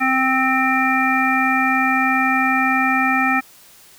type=harmonic tone with a mistuned harmonic; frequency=261.6 Hz; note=C4; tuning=in tune; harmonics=1 / 3 / 5 / 7 / 9; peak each=-21 / -21 / -21 / -21 / -21 dBFS; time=0-3.41 s; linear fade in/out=20 ms; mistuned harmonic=9; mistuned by=+15 cents; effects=white hiss -47 dBFS RMS until 3.98 s